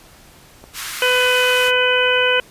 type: clicks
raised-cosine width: 1 ms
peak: -24 dBFS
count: 2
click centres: 0.64 / 1.683 s
type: high-pass noise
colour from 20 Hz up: pink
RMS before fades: -28 dBFS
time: 0.73-1.72 s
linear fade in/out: 50 ms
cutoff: 1200 Hz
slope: 24 dB/octave
type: harmonic tone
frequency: 501 Hz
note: B4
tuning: 25 cents sharp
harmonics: 1 / 2 / 3 / 4 / 5 / 6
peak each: -18 / -24 / -19 / -27 / -20 / -20 dBFS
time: 1.02-2.4 s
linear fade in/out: 2 ms
effects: pink hiss -46 dBFS RMS until 2.5 s + resampled to 32000 Hz